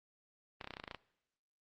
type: clicks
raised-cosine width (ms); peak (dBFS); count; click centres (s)
0.3; -27; 11; 0.612 / 0.644 / 0.674 / 0.707 / 0.738 / 0.769 / 0.799 / 0.839 / 0.878 / 0.912 / 0.947
effects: noise-tail reverb RT60 0.8 s tail -20 dB re dry + Opus 24 kbps